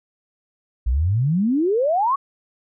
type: exponential sweep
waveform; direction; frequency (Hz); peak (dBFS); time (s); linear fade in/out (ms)
sine; up; 55.1 to 1151; -16; 0.86-2.16; 10
effects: none